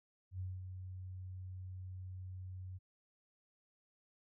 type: tone with ADSR envelope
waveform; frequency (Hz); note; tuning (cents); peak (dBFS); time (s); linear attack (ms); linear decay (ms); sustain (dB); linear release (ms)
sine; 92.6; F#2; +2; -38; 0.31-2.79; 87; 210; -6; 25
effects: none